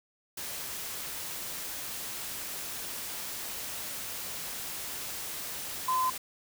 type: tone in noise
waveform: sine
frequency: 1026 Hz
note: C6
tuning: 34 cents flat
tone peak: -25 dBFS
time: 5.88-6.1 s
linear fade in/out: 5 ms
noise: white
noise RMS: -38 dBFS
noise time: 0.37-6.18 s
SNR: +10 dB
effects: none